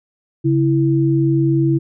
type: tone pair together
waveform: sine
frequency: 138.59 / 329.6 Hz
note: C#3 / E4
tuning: 0 / 0 cents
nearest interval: octave + minor third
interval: 1500 cents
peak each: -15 dBFS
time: 0.44-1.79 s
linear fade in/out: 20 ms
effects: none